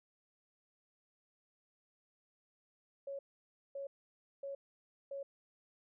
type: tone bursts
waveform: sine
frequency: 554.4 Hz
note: C#5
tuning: in tune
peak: -40 dBFS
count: 4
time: 3.07-5.23 s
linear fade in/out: 5 ms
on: 120 ms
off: 560 ms
effects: none